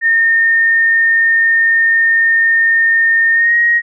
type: tone with pitch glide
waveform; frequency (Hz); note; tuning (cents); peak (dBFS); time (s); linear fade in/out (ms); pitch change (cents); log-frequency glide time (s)
sine; 1826 to 1882.8; A#6 to A#6; -36 to +17; -8; 0.01-3.82; 50; +53; 3.33-3.55
effects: none